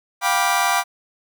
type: chord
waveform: 30% pulse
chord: G dominant seventh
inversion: third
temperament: just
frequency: 705.6 / 784 / 980 / 1176 Hz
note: F5 / G5 / B5 / D6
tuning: +18 / 0 / -14 / +2 cents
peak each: -20 dBFS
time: 0.21-0.84 s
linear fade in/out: 50 ms
effects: none